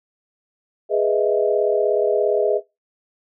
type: chord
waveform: sine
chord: E major seventh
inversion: first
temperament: equal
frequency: 415.3 / 493.9 / 622.3 / 659.3 Hz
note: G#4 / B4 / D#5 / E5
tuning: 0 / 0 / 0 / 0 cents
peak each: -19 / -22 / -21 / -23 dBFS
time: 0.89-2.61 s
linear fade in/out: 50 ms
effects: noise-tail reverb RT60 0.2 s tail -19 dB re dry

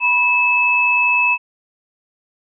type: tone pair together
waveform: sine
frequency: 977.5 / 2605 Hz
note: B5 / E7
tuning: -18 / -21 cents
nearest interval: octave + perfect fourth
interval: 1697 cents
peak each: -19 / -13 dBFS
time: 0-1.38 s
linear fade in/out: 50 ms
effects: none

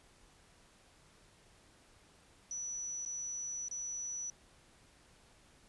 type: tone with dropouts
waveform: sine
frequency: 5920 Hz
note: F#8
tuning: in tune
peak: -38 dBFS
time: 2.51-4.3 s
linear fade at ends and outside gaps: 1 ms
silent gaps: 3.051-3.06 / 3.684-3.712 s
effects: pink hiss -64 dBFS RMS until 5.68 s + resampled to 24000 Hz

